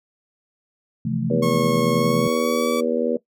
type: chord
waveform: sine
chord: F major seventh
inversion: second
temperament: equal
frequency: 130.81 / 164.81 / 174.61 / 220 Hz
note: C3 / E3 / F3 / A3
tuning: 0 / 0 / 0 / 0 cents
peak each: -26 / -27 / -28 / -24 dBFS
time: 1.05-2.28 s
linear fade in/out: 5 ms
type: harmonic tone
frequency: 80.8 Hz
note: E2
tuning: 34 cents flat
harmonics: 3 / 4 / 5 / 6 / 7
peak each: -24 / -29 / -28 / -22 / -26 dBFS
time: 1.3-3.17 s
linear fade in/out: 5 ms
type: tone with pitch glide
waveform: sawtooth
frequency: 1089 to 1147.1 Hz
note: C#6 to D6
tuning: -31 to -41 cents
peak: -22 dBFS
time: 1.42-2.81 s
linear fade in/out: 10 ms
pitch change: +90 cents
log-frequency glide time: 1.95-2.7 s
effects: noise-tail reverb RT60 0.1 s tail -17 dB re dry